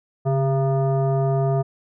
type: tone with frequency modulation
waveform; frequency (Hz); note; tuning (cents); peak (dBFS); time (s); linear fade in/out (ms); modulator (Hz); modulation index
sine; 138.59; C#3; 0; -17; 0.25-1.63; 20; 539; 0.91
effects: none